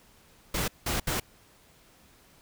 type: noise bursts at uneven times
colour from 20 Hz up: pink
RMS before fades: -29 dBFS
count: 3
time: 0.54-0.68 / 0.86-1 / 1.07-1.2 s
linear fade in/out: 5 ms
effects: pink hiss -59 dBFS RMS until 2.41 s